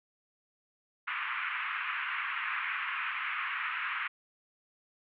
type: band-pass noise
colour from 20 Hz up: pink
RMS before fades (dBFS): -35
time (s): 1.07-4.08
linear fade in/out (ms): 10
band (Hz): 1100 to 2700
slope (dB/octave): 48
effects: none